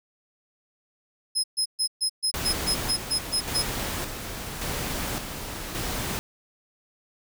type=tone bursts; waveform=30% pulse; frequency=5120 Hz; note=D#8; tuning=49 cents sharp; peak=-18 dBFS; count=11; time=1.35-3.629 s; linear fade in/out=20 ms; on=89 ms; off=130 ms
type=noise with tremolo; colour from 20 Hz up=pink; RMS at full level=-30 dBFS; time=2.34-6.19 s; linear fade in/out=0 ms; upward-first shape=square; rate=0.88 Hz; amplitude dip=45%
effects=none